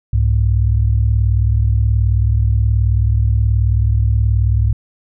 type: tone pair together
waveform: sine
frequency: 65.9 / 104.61 Hz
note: C2 / G#2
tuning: +13 / +13 cents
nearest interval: minor sixth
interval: 800 cents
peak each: -13 dBFS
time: 0.13-4.73 s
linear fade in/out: 5 ms
effects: tanh soft clip ceiling -3 dBFS